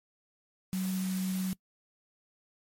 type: tone in noise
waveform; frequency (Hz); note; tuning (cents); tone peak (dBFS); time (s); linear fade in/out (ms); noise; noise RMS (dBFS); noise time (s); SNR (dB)
sine; 187.5; F#3; +23; -29; 0.73-1.53; 0; white; -43; 0.73-1.53; +11
effects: noise-tail reverb RT60 0.1 s tail -23 dB re dry + MP3 64 kbps